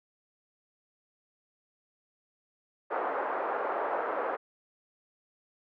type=band-pass noise; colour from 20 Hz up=pink; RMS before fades=-32 dBFS; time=2.9-4.37 s; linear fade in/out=20 ms; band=440 to 1400 Hz; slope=24 dB/octave; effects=none